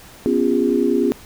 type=chord; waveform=sine; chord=C# dominant seventh; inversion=third; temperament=equal with one note detuned; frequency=246.9 / 277.2 / 349.2 / 407.2 Hz; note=B3 / C#4 / E#4 / G#4; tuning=0 / 0 / 0 / -34 cents; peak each=-20 dBFS; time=0.26-1.12 s; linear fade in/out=0 ms; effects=pink hiss -43 dBFS RMS until 1.25 s